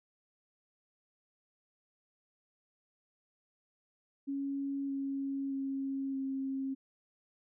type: tone with pitch steps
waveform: sine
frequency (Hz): 277.2 / 274.3 / 271.5 / 268.7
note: C#4 / C#4 / C#4 / C4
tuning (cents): 0 / -18 / -36 / +46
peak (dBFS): -33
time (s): 4.27-6.75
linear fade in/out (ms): 20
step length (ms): 620
effects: none